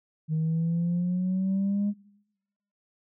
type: exponential sweep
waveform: sine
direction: up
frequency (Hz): 155.56 to 207.2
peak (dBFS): -22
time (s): 0.28-1.94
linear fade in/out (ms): 50
effects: noise-tail reverb RT60 1.0 s tail -24 dB re dry + tanh soft clip ceiling -21 dBFS